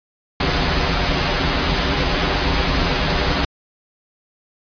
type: noise with comb filter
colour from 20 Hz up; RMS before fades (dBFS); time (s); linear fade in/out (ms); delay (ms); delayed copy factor
pink; -18; 0.4-3.45; 5; 9.2; -1
effects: resampled to 11025 Hz